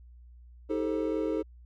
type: chord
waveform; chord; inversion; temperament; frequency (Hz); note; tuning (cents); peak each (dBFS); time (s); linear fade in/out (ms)
triangle; A half-diminished seventh; second; just; 316.8 / 396 / 440 / 528; Eb4 / G4 / A4 / C5; +31 / +18 / 0 / +16; -29 / -34 / -30 / -34; 0.69-1.43; 20
effects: added 60 Hz sine -49 dBFS peak until 1.65 s